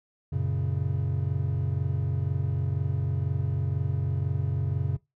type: chord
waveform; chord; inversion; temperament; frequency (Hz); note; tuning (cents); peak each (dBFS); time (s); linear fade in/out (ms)
triangle; F# major; none; equal; 92.5 / 116.54 / 138.59; F#2 / A#2 / C#3; 0 / 0 / 0; -27 / -30 / -26; 0.32-4.97; 10
effects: noise-tail reverb RT60 0.2 s tail -20 dB re dry